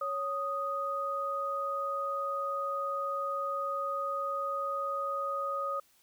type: tone pair together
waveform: sine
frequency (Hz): 555.2 / 1244.5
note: C#5 / D#6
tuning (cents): +3 / 0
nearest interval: octave + major second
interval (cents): 1397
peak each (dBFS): -36 / -32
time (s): 0.01-5.8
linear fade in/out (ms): 5
effects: white hiss -66 dBFS RMS until 6.02 s